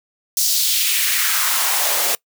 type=noise with high-pass filter sweep; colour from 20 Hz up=white; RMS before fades=-18 dBFS; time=0.37-2.15 s; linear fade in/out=2 ms; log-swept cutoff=5600 to 440 Hz; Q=1.9; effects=noise-tail reverb RT60 0.1 s tail -24 dB re dry